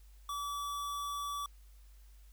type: tone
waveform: square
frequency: 1150 Hz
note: D6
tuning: 37 cents flat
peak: -37 dBFS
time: 0.29-1.46 s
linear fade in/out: 2 ms
effects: added 50 Hz sine -54 dBFS peak until 2.32 s + white hiss -69 dBFS RMS until 2.32 s